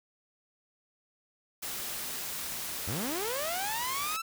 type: noise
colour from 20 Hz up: white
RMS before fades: -37 dBFS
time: 1.62-4.17 s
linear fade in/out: 10 ms
type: linear sweep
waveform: sawtooth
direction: up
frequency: 73.42 to 1347 Hz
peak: -29 dBFS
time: 2.87-4.22 s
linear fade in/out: 10 ms
effects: none